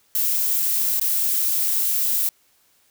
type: noise with dropouts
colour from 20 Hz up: violet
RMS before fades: -21 dBFS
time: 0.15-2.29 s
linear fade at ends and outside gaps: 2 ms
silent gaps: 0.998-1.013 s
effects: white hiss -61 dBFS RMS until 2.9 s